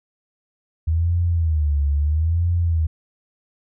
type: tone with vibrato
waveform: sine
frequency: 78.6 Hz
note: D#2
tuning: 18 cents sharp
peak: -16 dBFS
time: 0.87-2.87 s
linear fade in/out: 10 ms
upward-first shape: sine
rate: 0.76 Hz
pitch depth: 170 cents each way
effects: none